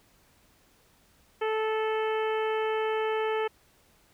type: harmonic tone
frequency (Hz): 437.2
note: A4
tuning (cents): -11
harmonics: 1 / 2 / 3 / 4 / 5 / 6 / 7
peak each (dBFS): -27 / -33 / -37 / -39 / -41 / -43 / -44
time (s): 1.41-3.48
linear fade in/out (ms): 10
effects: pink hiss -63 dBFS RMS until 4.13 s